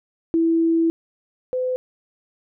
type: tone pair in turn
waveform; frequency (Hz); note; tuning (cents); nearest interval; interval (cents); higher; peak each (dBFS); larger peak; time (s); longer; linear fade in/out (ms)
sine; 329.6 / 508.2; E4 / B4; 0 / +49; perfect fifth; 749; second; -15 / -20; first; 0.34-0.9 / 1.53-1.76; first; 0
effects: none